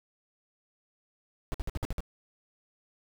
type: noise bursts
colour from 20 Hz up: brown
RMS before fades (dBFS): -31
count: 7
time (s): 1.52-2.005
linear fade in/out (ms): 0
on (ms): 23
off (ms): 54
effects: none